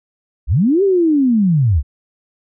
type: linear two-way sweep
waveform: sine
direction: up then down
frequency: 42.64 to 404.9 to 60.2 Hz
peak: -10 dBFS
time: 0.47-1.83 s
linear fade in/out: 50 ms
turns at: 0.83 s
effects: none